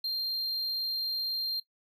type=tone; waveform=triangle; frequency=4186 Hz; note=C8; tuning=in tune; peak=-28 dBFS; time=0.04-1.6 s; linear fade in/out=5 ms; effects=noise-tail reverb RT60 0.1 s tail -17 dB re dry